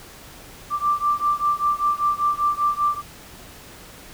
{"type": "beating tone pair", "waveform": "sine", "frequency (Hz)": [1176, 1181.1], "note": ["D6", "D6"], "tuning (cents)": [2, 9], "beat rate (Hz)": 5.1, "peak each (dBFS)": [-21, -22], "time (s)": [0.7, 3.02], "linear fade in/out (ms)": 50, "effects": ["pink hiss -43 dBFS RMS until 4.13 s"]}